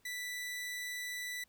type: tone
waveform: sawtooth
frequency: 1975.5 Hz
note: B6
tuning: in tune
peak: -35 dBFS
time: 0.05-1.44 s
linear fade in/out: 5 ms
effects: pink hiss -71 dBFS RMS until 1.48 s